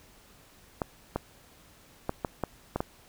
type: clicks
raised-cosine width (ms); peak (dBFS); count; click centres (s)
1; -14; 7; 0.818 / 1.16 / 2.094 / 2.248 / 2.437 / 2.76 / 2.805
effects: pink hiss -57 dBFS RMS until 3.08 s